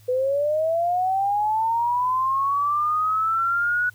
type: linear sweep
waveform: sine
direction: up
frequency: 494.1 to 1477 Hz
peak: -19 dBFS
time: 0.08-3.9 s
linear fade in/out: 10 ms
effects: added 105 Hz sine -49 dBFS peak until 3.94 s + white hiss -57 dBFS RMS until 3.94 s